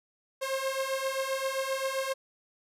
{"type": "beating tone pair", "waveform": "sawtooth", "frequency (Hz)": [530, 537.6], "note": ["C5", "C5"], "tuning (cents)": [22, 47], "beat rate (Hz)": 7.6, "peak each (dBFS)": [-29, -28], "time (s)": [0.41, 2.14], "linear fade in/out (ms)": 20, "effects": ["resampled to 32000 Hz"]}